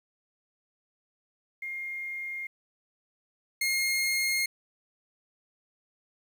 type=tone pair in turn; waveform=sine / sawtooth; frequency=2125 / 2139 Hz; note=C7 / C7; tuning=+26 / +38 cents; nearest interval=unison; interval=12 cents; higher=second; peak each=-33 / -22 dBFS; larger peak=second; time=1.62-2.47 / 3.61-4.46 s; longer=neither; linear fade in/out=5 ms; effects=10-bit